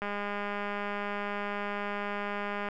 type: click train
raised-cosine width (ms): 0.5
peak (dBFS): -20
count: 545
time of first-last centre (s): 0.02-2.687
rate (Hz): 204
effects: none